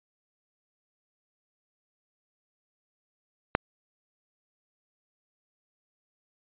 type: click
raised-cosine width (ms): 0.5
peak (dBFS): -5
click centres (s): 3.551
effects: resampled to 8000 Hz